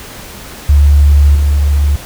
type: tone with level steps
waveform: sine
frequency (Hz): 72.1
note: D2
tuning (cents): -31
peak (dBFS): -3 / -7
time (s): 0.69-1.96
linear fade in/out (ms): 5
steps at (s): 1.35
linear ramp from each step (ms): 2
effects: pink hiss -30 dBFS RMS until 2.05 s